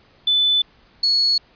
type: tone pair in turn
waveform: sine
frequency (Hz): 3500 / 4371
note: A7 / C#8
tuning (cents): -10 / -25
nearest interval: major third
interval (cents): 385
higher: second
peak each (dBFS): -14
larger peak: neither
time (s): 0.27-0.62 / 1.03-1.38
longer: neither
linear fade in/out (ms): 5
effects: pink hiss -54 dBFS RMS until 1.55 s + resampled to 11025 Hz